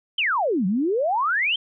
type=exponential two-way sweep; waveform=sine; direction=down then up; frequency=3207 to 175.7 to 3207 Hz; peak=-19 dBFS; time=0.18-1.56 s; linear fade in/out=5 ms; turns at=0.66 s; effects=none